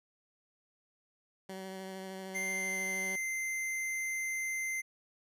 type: tone with vibrato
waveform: 15% pulse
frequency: 190 Hz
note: F#3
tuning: 46 cents sharp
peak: -35 dBFS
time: 1.49-3.16 s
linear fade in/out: 5 ms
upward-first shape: sine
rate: 13 Hz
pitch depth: 14 cents each way
type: tone with pitch glide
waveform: square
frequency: 2093 to 2079 Hz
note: C7 to C7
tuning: 0 to -12 cents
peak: -34 dBFS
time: 2.34-4.82 s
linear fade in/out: 20 ms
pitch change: -12 cents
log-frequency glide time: 2.47-2.78 s
effects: resampled to 32000 Hz